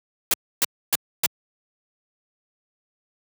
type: noise bursts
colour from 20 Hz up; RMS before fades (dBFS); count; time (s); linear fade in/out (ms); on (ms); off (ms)
white; -19; 4; 0.31-1.262; 2; 28; 280
effects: high-pass 100 Hz 12 dB/octave